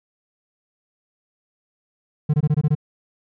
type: tone bursts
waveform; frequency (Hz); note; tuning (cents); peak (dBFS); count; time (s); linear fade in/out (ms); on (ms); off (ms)
triangle; 150; D3; +37; -12; 7; 2.29-2.752; 10; 48; 21
effects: none